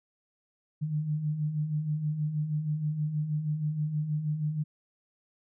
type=beating tone pair; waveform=sine; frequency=146.83 / 153.13 Hz; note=D3 / D#3; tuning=0 / -27 cents; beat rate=6.3 Hz; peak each=-36 / -28 dBFS; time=0.81-4.64 s; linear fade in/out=20 ms; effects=none